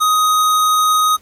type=tone; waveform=square; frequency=1252 Hz; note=D#6; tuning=10 cents sharp; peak=-12 dBFS; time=0-1.17 s; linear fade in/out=20 ms; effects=pink hiss -52 dBFS RMS until 1.21 s + AAC 48 kbps